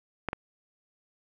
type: clicks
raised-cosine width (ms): 0.5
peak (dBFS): -14 / -16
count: 2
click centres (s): 0.287 / 0.331
effects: 9-bit